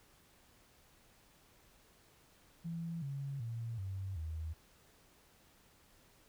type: tone with pitch steps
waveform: sine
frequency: 167 / 138.82 / 115.39 / 95.92 / 79.73 Hz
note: E3 / C#3 / A#2 / G2 / D#2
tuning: +23 / +3 / -17 / -37 / +43 cents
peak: -38 dBFS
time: 2.64-4.54 s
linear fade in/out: 20 ms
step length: 380 ms
effects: pink hiss -66 dBFS RMS until 6.28 s